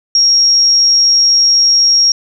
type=tone; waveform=sine; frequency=5588 Hz; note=F8; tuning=in tune; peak=-6 dBFS; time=0.15-2.12 s; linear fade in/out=2 ms; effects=none